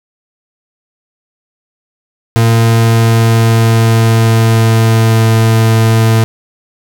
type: tone with pitch glide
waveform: 40% pulse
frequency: 114.4 to 112.24 Hz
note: A#2 to A2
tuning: -32 to +35 cents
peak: -5 dBFS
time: 2.36-6.24 s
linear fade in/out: 0 ms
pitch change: -33 cents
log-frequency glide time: 2.53-5.31 s
effects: none